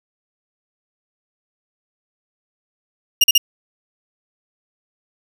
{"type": "tone bursts", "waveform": "30% pulse", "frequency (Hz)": 2829, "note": "F7", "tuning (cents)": 22, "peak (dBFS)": -6, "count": 3, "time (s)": [3.21, 3.38], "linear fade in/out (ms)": 5, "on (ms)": 30, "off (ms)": 40, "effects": []}